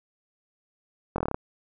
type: slowing click train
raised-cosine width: 1 ms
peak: -13 dBFS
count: 8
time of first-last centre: 1.16-1.345 s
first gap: 22 ms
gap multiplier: 1.06
effects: none